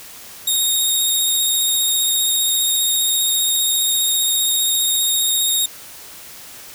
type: tone with vibrato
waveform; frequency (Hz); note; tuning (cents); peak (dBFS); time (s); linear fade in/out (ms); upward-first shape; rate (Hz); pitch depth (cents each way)
15% pulse; 3728; A#7; -1; -9; 0.47-5.66; 5; triangle; 15; 30
effects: white hiss -38 dBFS RMS until 6.74 s